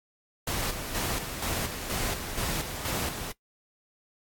pink noise with tremolo, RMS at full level -30 dBFS, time 0.47-3.32 s, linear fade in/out 5 ms, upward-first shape square, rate 2.1 Hz, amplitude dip 50%, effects noise-tail reverb RT60 0.1 s tail -19 dB re dry + AAC 64 kbps

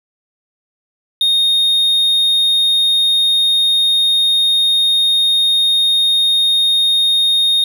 triangle tone, 3700 Hz, A#7, 14 cents flat, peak -9 dBFS, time 1.21-7.64 s, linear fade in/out 2 ms, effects none

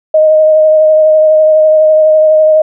sine tone with vibrato, 622.3 Hz, D#5, in tune, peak -3 dBFS, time 0.14-2.62 s, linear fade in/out 5 ms, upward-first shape triangle, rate 12 Hz, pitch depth 19 cents each way, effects none

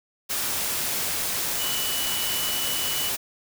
sine tone in noise, 2960 Hz, F#7, in tune, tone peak -30 dBFS, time 1.58-3.1 s, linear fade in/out 20 ms, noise white, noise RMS -27 dBFS, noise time 0.29-3.17 s, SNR -6 dB, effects none

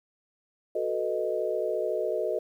sine chord, B dominant seventh, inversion second, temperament equal, 370 / 440 / 493.9 / 622.3 Hz, F#4 / A4 / B4 / D#5, 0 / 0 / 0 / 0 cents, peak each -33 / -31 / -33 / -30 dBFS, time 0.75-2.39 s, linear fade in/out 5 ms, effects 10-bit

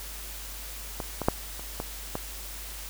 clicks, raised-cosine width 1 ms, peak -18 / -16 / -6 / -26 / -17 / -15 dBFS, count 6, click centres 1.002 / 1.217 / 1.285 / 1.595 / 1.801 / 2.154 s, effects added 50 Hz sine -41 dBFS peak until 2.89 s + white hiss -41 dBFS RMS until 2.89 s

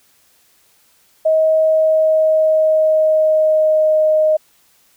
sine tone with pitch glide, 633 to 621.4 Hz, D#5 to D#5, +30 to -2 cents, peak -10 dBFS, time 1.25-4.37 s, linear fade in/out 10 ms, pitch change -32 cents, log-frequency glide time 1.56-4 s, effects white hiss -55 dBFS RMS until 4.96 s

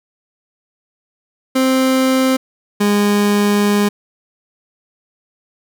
30% pulse tone pair in turn, 261.6 / 205.3 Hz, C4 / G#3, 0 / -20 cents, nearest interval major third, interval 420 cents, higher first, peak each -9 dBFS, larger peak neither, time 1.55-2.37 / 2.8-3.89 s, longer second, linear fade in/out 10 ms, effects none

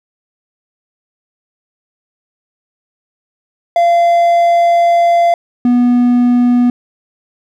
triangle tone pair in turn, 687 / 244.2 Hz, F5 / B3, -29 / -19 cents, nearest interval octave + tritone, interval 1790 cents, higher first, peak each -5 dBFS, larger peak neither, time 3.76-5.34 / 5.65-6.7 s, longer first, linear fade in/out 2 ms, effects none

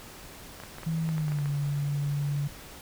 clicks, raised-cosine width 0.5 ms, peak -26 dBFS, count 10, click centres 0.601 / 0.636 / 0.784 / 0.833 / 1.09 / 1.181 / 1.282 / 1.32 / 1.387 / 1.458 s
sine tone with pitch glide, 162.1 to 143.58 Hz, E3 to D3, -29 to -39 cents, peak -26 dBFS, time 0.86-2.48 s, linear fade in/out 10 ms, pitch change -210 cents, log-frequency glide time 1.08-1.43 s
effects pink hiss -46 dBFS RMS until 2.81 s

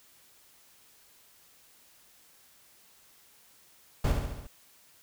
brown noise with echo, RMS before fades -25 dBFS, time 4.04-4.12 s, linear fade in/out 5 ms, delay 70 ms, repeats 5, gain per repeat -4 dB, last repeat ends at 4.47 s, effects white hiss -60 dBFS RMS until 5.02 s

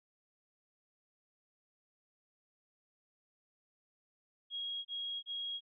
sine tone bursts, 3289 Hz, G#7, 18 cents flat, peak -37 dBFS, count 3, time 4.5-5.608 s, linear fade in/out 50 ms, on 350 ms, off 29 ms, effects none

